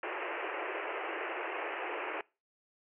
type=band-pass noise; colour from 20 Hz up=pink; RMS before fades=-38 dBFS; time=0.03-2.21 s; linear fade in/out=2 ms; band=330 to 2800 Hz; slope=96 dB/octave; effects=noise-tail reverb RT60 0.3 s tail -24 dB re dry